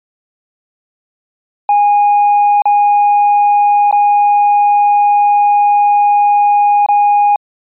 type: tone with dropouts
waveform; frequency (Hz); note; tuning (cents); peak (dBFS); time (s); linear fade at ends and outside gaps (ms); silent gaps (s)
triangle; 822; G#5; -18; -4; 1.69-7.36; 2; 2.62-2.655 / 3.912-3.926 / 6.862-6.887
effects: tanh soft clip ceiling -1 dBFS + resampled to 8000 Hz